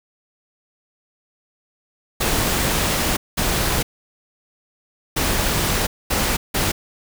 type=noise bursts at uneven times; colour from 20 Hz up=pink; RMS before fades=-20 dBFS; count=5; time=2.2-3.17 / 3.37-3.83 / 5.16-5.87 / 6.1-6.37 / 6.54-6.72 s; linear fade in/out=10 ms; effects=none